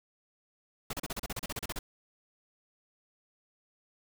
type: noise bursts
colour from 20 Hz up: pink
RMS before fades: -36 dBFS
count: 14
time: 0.9-1.79 s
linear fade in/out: 5 ms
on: 32 ms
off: 34 ms
effects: none